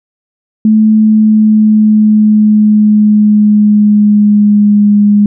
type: tone with pitch glide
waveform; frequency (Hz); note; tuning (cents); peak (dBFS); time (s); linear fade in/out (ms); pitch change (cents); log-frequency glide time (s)
sine; 216.7 to 206.1; A3 to G#3; -26 to -13; -3; 0.65-5.26; 2; -87; 0.93-4.96
effects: none